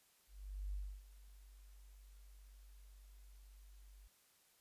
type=tone with ADSR envelope; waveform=sine; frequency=49 Hz; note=G1; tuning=in tune; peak=-39 dBFS; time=0.27-4.08 s; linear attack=460 ms; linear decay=290 ms; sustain=-18 dB; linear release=12 ms; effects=white hiss -72 dBFS RMS until 4.6 s + resampled to 32000 Hz